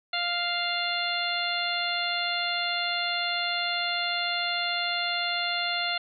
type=harmonic tone; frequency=698.5 Hz; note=F5; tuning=in tune; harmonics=1 / 2 / 3 / 4 / 5 / 6; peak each=-33 / -33 / -33 / -33 / -33 / -33 dBFS; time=0.13-5.98 s; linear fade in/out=5 ms; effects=none

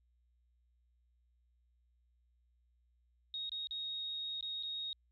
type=tone with dropouts; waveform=sine; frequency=3749 Hz; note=A#7; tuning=9 cents sharp; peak=-38 dBFS; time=3.34-4.93 s; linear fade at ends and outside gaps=1 ms; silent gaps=3.494-3.518 / 3.671-3.709 / 4.409-4.426 / 4.627-4.633 s; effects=added 60 Hz sine -70 dBFS peak until 5.11 s

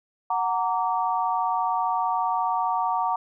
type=chord; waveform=sine; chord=Gb augmented; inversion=none; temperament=just; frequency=740 / 925 / 1156.2 Hz; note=Gb5 / Bb5 / D6; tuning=0 / -14 / -27 cents; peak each=-26 / -25 / -28 dBFS; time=0.3-3.16 s; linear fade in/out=5 ms; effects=none

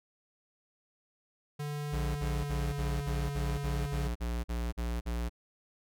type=tone with pitch glide; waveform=square; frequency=146.83 to 142.16 Hz; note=D3 to C#3; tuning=0 to +44 cents; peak=-35 dBFS; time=1.59-4.08 s; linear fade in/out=10 ms; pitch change=-56 cents; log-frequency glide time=1.94-2.85 s
type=tone bursts; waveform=square; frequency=58.8 Hz; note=A#1; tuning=16 cents sharp; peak=-32 dBFS; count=12; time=1.92-5.295 s; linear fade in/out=20 ms; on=240 ms; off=45 ms
effects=none

